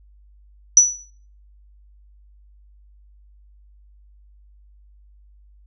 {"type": "tone with exponential decay", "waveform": "sine", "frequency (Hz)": 5920, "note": "F#8", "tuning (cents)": 0, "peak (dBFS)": -3, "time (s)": [0.77, 0.99], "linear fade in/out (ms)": 2, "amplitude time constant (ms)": 47, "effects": ["noise-tail reverb RT60 0.5 s tail -17 dB re dry", "added 50 Hz sine -48 dBFS peak until 5.66 s"]}